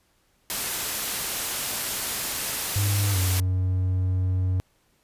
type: noise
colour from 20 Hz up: white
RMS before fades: -28 dBFS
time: 0.5-3.4 s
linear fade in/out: 0 ms
type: tone with pitch glide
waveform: triangle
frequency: 100.8 to 92.43 Hz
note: G2 to F#2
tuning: +49 to -1 cents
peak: -19 dBFS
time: 2.76-4.6 s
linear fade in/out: 0 ms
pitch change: -150 cents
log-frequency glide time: 3.11-3.18 s
effects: pink hiss -66 dBFS RMS until 5.03 s + resampled to 32000 Hz